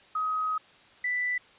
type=tone pair in turn; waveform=sine; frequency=1263 / 1981.9 Hz; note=D#6 / B6; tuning=+26 / +6 cents; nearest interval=minor sixth; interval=780 cents; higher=second; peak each=-26 dBFS; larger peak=neither; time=0.15-0.58 / 1.04-1.38 s; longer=first; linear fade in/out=5 ms; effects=white hiss -56 dBFS RMS until 1.58 s + resampled to 8000 Hz